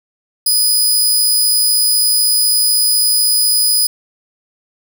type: tone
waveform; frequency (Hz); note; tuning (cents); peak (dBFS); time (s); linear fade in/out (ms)
15% pulse; 4978; D#8; 0; -4; 0.46-3.87; 5
effects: none